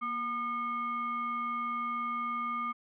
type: tone with frequency modulation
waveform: sine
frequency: 1213 Hz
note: D#6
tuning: 44 cents flat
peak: -31 dBFS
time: 0.01-2.73 s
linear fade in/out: 20 ms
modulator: 977 Hz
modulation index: 0.57
effects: none